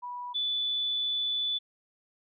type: tone pair in turn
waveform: sine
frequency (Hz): 979 / 3477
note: B5 / A7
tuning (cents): -15 / -21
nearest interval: octave + minor seventh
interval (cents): 2194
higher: second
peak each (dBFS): -35 / -27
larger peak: second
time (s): 0.02-0.34 / 0.34-1.59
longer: second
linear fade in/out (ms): 20
effects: none